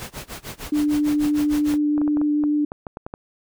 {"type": "noise with tremolo", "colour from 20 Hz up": "pink", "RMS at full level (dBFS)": -32, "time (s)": [0, 1.78], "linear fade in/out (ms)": 0, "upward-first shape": "sine", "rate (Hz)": 6.6, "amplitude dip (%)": 95}
{"type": "tone with vibrato", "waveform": "sine", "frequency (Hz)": 296.7, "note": "D4", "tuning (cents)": 18, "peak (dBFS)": -17, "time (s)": [0.72, 2.65], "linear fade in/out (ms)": 5, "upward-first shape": "triangle", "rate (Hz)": 6.7, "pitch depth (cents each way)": 9}
{"type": "clicks", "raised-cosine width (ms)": 1, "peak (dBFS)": -18, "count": 12, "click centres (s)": [1.739, 1.979, 2.016, 2.078, 2.171, 2.215, 2.438, 2.719, 2.868, 2.971, 3.065, 3.139]}
{"effects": []}